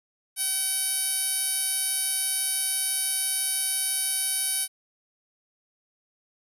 10% pulse tone with band-pass filter, 762 Hz, G5, 49 cents flat, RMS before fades -27 dBFS, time 0.36-4.68 s, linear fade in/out 50 ms, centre 9600 Hz, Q 3.6, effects none

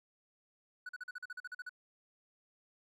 triangle tone bursts, 1480 Hz, F#6, in tune, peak -39 dBFS, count 12, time 0.86-1.694 s, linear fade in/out 5 ms, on 31 ms, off 42 ms, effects none

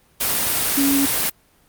sine tone in noise, 277.2 Hz, C#4, in tune, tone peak -16 dBFS, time 0.77-1.06 s, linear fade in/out 10 ms, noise white, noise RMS -20 dBFS, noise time 0.2-1.3 s, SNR +1 dB, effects pink hiss -57 dBFS RMS until 1.68 s + Opus 32 kbps

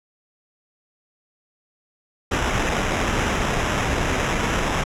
pink noise with sample-and-hold, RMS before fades -22 dBFS, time 2.31-4.84 s, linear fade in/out 10 ms, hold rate 4410 Hz, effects low-pass 8000 Hz 12 dB/octave

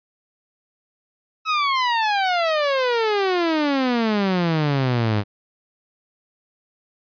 sawtooth exponential sweep, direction down, 1300 to 100 Hz, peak -14 dBFS, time 1.45-5.24 s, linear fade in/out 50 ms, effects resampled to 11025 Hz

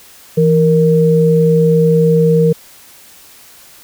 sine tone pair together, 164.81 / 465.6 Hz, E3 / A#4, 0 / -2 cents, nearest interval octave + tritone, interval 1798 cents, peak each -10 dBFS, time 0.37-2.53 s, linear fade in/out 10 ms, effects white hiss -41 dBFS RMS until 3.83 s

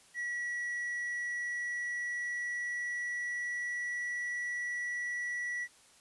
triangle tone with pitch glide, 1933 to 1945.3 Hz, B6 to B6, -38 to -27 cents, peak -32 dBFS, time 0.14-5.68 s, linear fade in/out 50 ms, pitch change +11 cents, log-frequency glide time 0.43-4.2 s, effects white hiss -61 dBFS RMS until 6 s + resampled to 24000 Hz

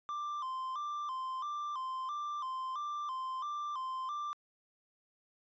triangle tone with vibrato, 1108.7 Hz, C#6, in tune, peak -34 dBFS, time 0.09-4.33 s, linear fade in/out 0 ms, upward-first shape square, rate 1.5 Hz, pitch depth 110 cents each way, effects resampled to 16000 Hz

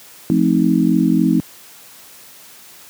sine chord, F dominant seventh, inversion none, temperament just, 174.61 / 218.3 / 261.9 / 314.3 Hz, F3 / A3 / C4 / Eb4, 0 / -13 / +2 / +18 cents, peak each -17 dBFS, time 0.3-1.4 s, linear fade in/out 0 ms, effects white hiss -42 dBFS RMS until 2.89 s + high-pass 100 Hz 12 dB/octave

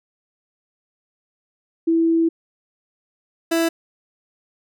sine / 30% pulse tone pair in turn, 329.6 / 331 Hz, E4 / E4, 0 / +7 cents, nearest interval unison, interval 7 cents, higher second, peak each -14 dBFS, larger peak neither, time 1.87-2.29 / 3.51-3.69 s, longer first, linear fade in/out 10 ms, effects none

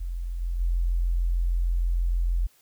sine tone with level steps, 43.23 Hz, F1, 17 cents flat, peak -28 / -25 / -21 dBFS, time 0-2.47 s, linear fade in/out 10 ms, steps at 0.4 / 0.59 s, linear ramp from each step 20 ms, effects white hiss -61 dBFS RMS until 2.61 s

